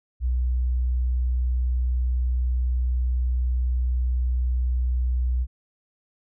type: tone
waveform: sine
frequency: 62 Hz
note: B1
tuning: 7 cents sharp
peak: -20 dBFS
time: 0.2-5.47 s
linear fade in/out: 50 ms
effects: none